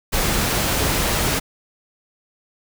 pink noise, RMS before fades -20 dBFS, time 0.12-1.4 s, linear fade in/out 20 ms, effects none

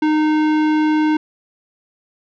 sine tone with tanh clipping, 307.5 Hz, D#4, 20 cents flat, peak -15 dBFS, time 0.02-1.17 s, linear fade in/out 5 ms, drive 17 dB, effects none

